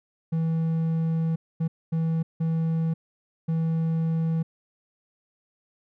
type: tone bursts at uneven times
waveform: triangle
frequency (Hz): 162.7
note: E3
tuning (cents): -22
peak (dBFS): -20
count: 5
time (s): 0.32-1.36 / 1.6-1.68 / 1.92-2.23 / 2.4-2.94 / 3.48-4.43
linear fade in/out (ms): 10
effects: none